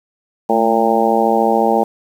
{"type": "harmonic tone with a mistuned harmonic", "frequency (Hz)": 114.1, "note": "A#2", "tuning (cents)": -37, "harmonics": [2, 3, 4, 5, 6, 7, 8], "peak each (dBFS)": [-19, -21, -18, -19, -21, -16, -22], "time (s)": [0.49, 1.84], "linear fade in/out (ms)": 10, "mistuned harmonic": 2, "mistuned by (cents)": -58, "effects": ["7-bit"]}